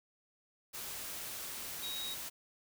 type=tone in noise; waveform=sine; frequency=3801 Hz; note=A#7; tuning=33 cents sharp; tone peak=-39 dBFS; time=1.82-2.15 s; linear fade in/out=20 ms; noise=white; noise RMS=-43 dBFS; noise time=0.73-2.3 s; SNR=+1 dB; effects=none